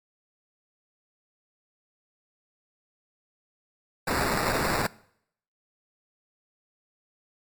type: noise with sample-and-hold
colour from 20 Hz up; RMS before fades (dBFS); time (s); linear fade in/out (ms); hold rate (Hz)
violet; -26; 4.07-4.87; 5; 3150
effects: noise-tail reverb RT60 0.7 s tail -22 dB re dry + MP3 96 kbps